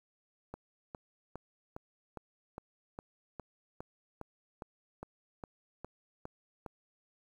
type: click train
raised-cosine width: 1 ms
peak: -28 dBFS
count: 16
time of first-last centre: 0.54-6.662 s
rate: 2.45 Hz
effects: 10-bit